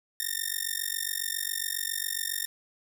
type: tone with amplitude modulation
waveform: 5% pulse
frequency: 1822 Hz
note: A#6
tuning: 40 cents flat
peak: -15 dBFS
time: 0.2-2.46 s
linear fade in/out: 0 ms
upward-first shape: sine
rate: 47.3 Hz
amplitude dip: 100%
effects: none